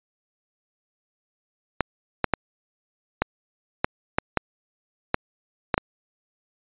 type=clicks; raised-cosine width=0.5 ms; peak=-4 dBFS; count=10; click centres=1.807 / 2.243 / 2.337 / 3.22 / 3.845 / 4.185 / 4.373 / 5.144 / 5.742 / 5.779 s; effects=resampled to 8000 Hz